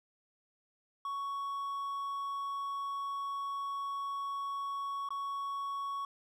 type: tone with dropouts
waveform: triangle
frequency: 1114 Hz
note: C#6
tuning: 8 cents sharp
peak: -33 dBFS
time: 1.05-6.05 s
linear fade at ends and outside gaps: 2 ms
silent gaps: 5.089-5.105 s
effects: none